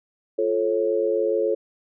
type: chord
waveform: sine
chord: F augmented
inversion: none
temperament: just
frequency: 349.2 / 436.5 / 545.7 Hz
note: F4 / A4 / C#5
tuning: 0 / -14 / -27 cents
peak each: -26 / -22 / -24 dBFS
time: 0.38-1.55 s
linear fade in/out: 10 ms
effects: none